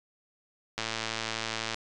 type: click train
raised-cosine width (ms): 0.2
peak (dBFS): -14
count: 109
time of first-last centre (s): 0.78-1.744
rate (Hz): 112
effects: resampled to 24000 Hz